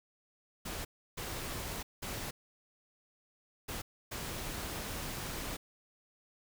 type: noise bursts at uneven times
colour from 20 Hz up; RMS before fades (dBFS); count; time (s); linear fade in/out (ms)
pink; -40; 5; 0.65-0.85 / 1.17-1.83 / 2.02-2.31 / 3.68-3.82 / 4.11-5.57; 10
effects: none